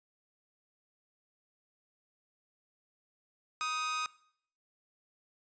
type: tone with amplitude modulation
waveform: sawtooth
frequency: 1251 Hz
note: D#6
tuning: 9 cents sharp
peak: -26 dBFS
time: 3.61-4.06 s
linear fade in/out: 0 ms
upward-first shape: sine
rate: 291 Hz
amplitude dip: 50%
effects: noise-tail reverb RT60 0.6 s tail -20 dB re dry + resampled to 16000 Hz